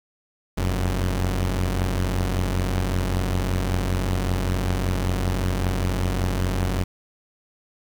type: tone pair together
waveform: sawtooth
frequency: 43.65 / 92.5 Hz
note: F1 / F#2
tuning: 0 / 0 cents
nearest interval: octave + minor second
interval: 1300 cents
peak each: -20 dBFS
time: 0.57-6.84 s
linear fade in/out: 10 ms
effects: 8-bit